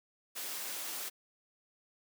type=high-pass noise; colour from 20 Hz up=white; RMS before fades=-40 dBFS; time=0.35-1.1 s; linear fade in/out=20 ms; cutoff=290 Hz; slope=12 dB/octave; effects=none